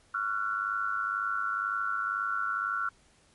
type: tone cluster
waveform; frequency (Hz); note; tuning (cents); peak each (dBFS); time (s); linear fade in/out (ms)
sine; 1120 / 1363 / 1465; C#6 / F6 / F#6; +18 / -43 / -18; -38 / -30 / -33; 0.14-2.89; 5
effects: pink hiss -63 dBFS RMS until 3.34 s + MP3 48 kbps